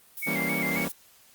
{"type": "noise", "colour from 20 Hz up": "violet", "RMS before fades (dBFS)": -37, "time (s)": [0.17, 0.92], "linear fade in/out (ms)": 2}
{"type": "tone with vibrato", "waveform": "sine", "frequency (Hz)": 2159, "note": "C#7", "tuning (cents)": -46, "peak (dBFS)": -28, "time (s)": [0.22, 0.85], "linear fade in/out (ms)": 10, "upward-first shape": "square", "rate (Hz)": 3.7, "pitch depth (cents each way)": 54}
{"type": "chord", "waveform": "sawtooth", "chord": "E diminished seventh", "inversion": "none", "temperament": "equal", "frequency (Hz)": [164.81, 196, 233.1, 277.2], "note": ["E3", "G3", "Bb3", "Db4"], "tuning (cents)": [0, 0, 0, 0], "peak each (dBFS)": -30, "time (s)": [0.26, 0.89], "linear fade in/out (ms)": 20}
{"effects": ["white hiss -57 dBFS RMS until 1.34 s", "Opus 32 kbps"]}